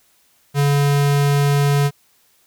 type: tone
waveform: square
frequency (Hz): 142.5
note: C#3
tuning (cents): +48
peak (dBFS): -14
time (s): 0.54-1.91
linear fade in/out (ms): 50
effects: white hiss -58 dBFS RMS until 2.46 s